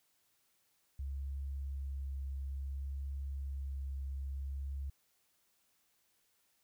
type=tone with vibrato; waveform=sine; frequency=68.4 Hz; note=C#2; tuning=23 cents flat; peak=-37 dBFS; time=0.99-4.9 s; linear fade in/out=5 ms; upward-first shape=triangle; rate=0.58 Hz; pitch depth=14 cents each way; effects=white hiss -75 dBFS RMS until 6.63 s